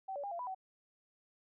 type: tone with pitch steps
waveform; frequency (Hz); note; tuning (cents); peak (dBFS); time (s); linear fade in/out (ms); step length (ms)
sine; 768 / 570 / 806 / 686 / 989 / 758; G5 / C#5 / G5 / F5 / B5 / F#5; -36 / +48 / +48 / -31 / +2 / +42; -38; 0.08-0.548; 10; 78
effects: none